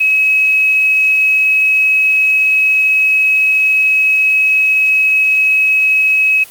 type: tone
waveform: sine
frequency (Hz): 2559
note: D#7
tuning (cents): +48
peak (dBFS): -8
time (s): 0-6.44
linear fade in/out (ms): 10
effects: white hiss -37 dBFS RMS until 6.5 s + Opus 24 kbps